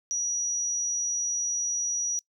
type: tone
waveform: sine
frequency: 5810 Hz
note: F#8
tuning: 32 cents flat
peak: -25 dBFS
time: 0.11-2.19 s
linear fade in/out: 0 ms
effects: noise-tail reverb RT60 0.1 s tail -23 dB re dry